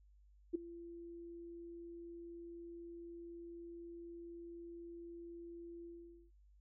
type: tone with ADSR envelope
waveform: sine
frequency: 340.5 Hz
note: F4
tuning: 44 cents flat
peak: -30 dBFS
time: 0.53-6.31 s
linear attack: 20 ms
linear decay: 9 ms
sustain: -18 dB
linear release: 460 ms
effects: noise-tail reverb RT60 0.1 s tail -23 dB re dry + added 50 Hz sine -63 dBFS peak until 6.6 s